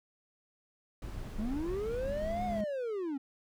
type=noise; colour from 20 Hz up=brown; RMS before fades=-40 dBFS; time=1.02-2.61 s; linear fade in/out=2 ms
type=tone with exponential growth; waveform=triangle; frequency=207.7 Hz; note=G#3; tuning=in tune; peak=-30 dBFS; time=1.21-2.64 s; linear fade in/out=2 ms; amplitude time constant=310 ms
type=linear two-way sweep; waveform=triangle; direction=up then down; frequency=197.9 to 734 to 261.1 Hz; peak=-31 dBFS; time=1.38-3.18 s; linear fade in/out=10 ms; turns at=2.45 s
effects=none